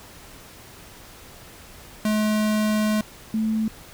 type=tone pair in turn; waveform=square / sine; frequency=213.7 / 219.5 Hz; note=G#3 / A3; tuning=+50 / -4 cents; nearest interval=unison; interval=46 cents; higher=second; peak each=-20 dBFS; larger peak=neither; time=2.05-3.01 / 3.34-3.68 s; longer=first; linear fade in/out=2 ms; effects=pink hiss -45 dBFS RMS until 3.93 s